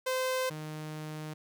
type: tone pair in turn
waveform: sawtooth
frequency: 516 / 154.21 Hz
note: C5 / D#3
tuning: -24 / -15 cents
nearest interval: octave + major sixth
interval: 2091 cents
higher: first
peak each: -25 / -34 dBFS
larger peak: first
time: 0.06-0.5 / 0.5-1.34 s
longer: second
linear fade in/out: 10 ms
effects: none